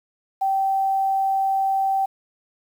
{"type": "tone with quantisation", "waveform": "sine", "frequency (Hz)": 776, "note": "G5", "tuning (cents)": -18, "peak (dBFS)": -18, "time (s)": [0.41, 2.06], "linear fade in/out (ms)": 10, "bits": 8, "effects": []}